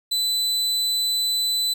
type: tone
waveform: 40% pulse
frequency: 4000 Hz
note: B7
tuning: 21 cents sharp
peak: -19 dBFS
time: 0.11-1.74 s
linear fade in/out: 10 ms
effects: none